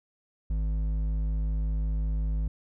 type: tone with hard clipping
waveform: sine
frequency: 52.7 Hz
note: G#1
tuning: 26 cents sharp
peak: -27 dBFS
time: 0.5-2.48 s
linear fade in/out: 5 ms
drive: 7 dB
effects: none